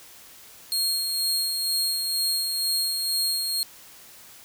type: tone with tremolo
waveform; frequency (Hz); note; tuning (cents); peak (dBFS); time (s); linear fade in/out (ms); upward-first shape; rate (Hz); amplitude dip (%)
sawtooth; 4255; C8; +28; -19; 0.72-3.63; 0; sine; 2.1; 35
effects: white hiss -48 dBFS RMS until 4.44 s

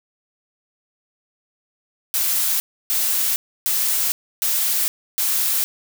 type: noise bursts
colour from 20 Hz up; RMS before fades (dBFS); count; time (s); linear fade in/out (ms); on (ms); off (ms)
blue; -20; 5; 2.14-5.64; 0; 460; 300
effects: none

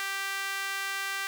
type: tone with high-pass filter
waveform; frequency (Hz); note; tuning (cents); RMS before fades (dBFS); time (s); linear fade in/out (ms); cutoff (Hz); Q
sawtooth; 392; G4; 0; -33; 0-1.27; 0; 1600; 1.8
effects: none

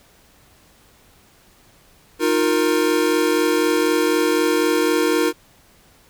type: chord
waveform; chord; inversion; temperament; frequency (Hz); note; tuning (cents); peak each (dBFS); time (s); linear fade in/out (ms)
square; Eb suspended second; none; equal with one note detuned; 311.1 / 355.1 / 466.2; Eb4 / F4 / Bb4; 0 / +29 / 0; -21; 2.19-5.33; 50
effects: pink hiss -53 dBFS RMS until 6.09 s

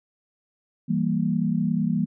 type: chord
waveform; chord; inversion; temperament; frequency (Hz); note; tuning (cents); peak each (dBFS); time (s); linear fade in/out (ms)
sine; E diminished; none; equal; 164.81 / 196 / 233.1; E3 / G3 / Bb3; 0 / 0 / 0; -25; 0.88-2.06; 20
effects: none

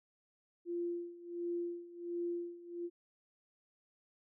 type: tone with tremolo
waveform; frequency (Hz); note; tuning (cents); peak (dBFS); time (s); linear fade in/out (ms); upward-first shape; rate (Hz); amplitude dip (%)
sine; 346; F4; -16; -34; 0.65-2.9; 50; sine; 1.4; 85
effects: none

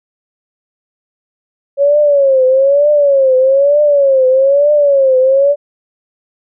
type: tone with vibrato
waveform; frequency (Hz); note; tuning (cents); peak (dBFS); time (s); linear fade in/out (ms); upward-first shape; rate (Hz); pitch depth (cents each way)
sine; 553; C#5; -4; -6; 1.77-5.56; 50; triangle; 1.1; 140
effects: none

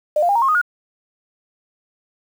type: tone with pitch steps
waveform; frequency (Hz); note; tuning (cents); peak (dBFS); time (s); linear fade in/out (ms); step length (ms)
sine; 604 / 697.8 / 806.2 / 931.5 / 1076.2 / 1243.4 / 1436.6; D5 / F5 / G5 / A#5 / C6 / D#6 / F6; +48 / -2 / +48 / -2 / +48 / -2 / +48; -13; 0.16-0.615; 5; 65
effects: 7-bit

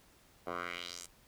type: tone with band-pass filter sweep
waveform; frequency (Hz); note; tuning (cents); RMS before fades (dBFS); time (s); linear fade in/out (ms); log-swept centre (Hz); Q
10% pulse; 87.31; F2; 0; -42; 0.46-1.07; 20; 760 to 8800; 2.2
effects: pink hiss -64 dBFS RMS until 1.27 s

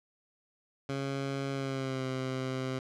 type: tone with pitch glide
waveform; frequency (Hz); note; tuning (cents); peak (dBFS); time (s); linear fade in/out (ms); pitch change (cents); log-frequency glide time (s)
15% pulse; 137.3 to 130.65; C#3 to C3; -16 to -2; -26; 0.89-2.79; 2; -86; 1.52-2.05
effects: low-pass 6000 Hz 12 dB/octave

